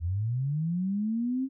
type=linear sweep; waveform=sine; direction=up; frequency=78.5 to 270.8 Hz; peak=-26 dBFS; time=0-1.49 s; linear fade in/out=50 ms; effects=none